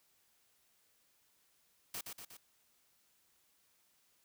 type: noise with echo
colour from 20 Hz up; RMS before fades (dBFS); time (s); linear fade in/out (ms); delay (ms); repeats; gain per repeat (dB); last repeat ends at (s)
white; -42; 1.94-2.01; 5; 120; 3; -4; 2.37
effects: white hiss -73 dBFS RMS until 4.24 s